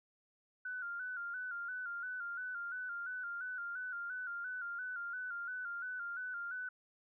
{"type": "tone with vibrato", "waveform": "sine", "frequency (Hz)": 1447, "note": "F#6", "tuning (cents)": -39, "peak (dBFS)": -39, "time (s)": [0.65, 6.69], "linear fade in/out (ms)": 5, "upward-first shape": "square", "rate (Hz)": 2.9, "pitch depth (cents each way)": 60, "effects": []}